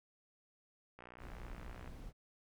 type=click train; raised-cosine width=0.5 ms; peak=-38 dBFS; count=55; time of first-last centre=0.99-1.877 s; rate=60.9 Hz
type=noise; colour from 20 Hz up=brown; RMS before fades=-49 dBFS; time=1.18-2.13 s; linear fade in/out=50 ms
effects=none